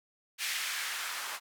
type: noise with band-pass filter sweep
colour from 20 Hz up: blue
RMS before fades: -36 dBFS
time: 0.38-1.4 s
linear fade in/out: 50 ms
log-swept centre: 2300 to 1100 Hz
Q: 1.4
effects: none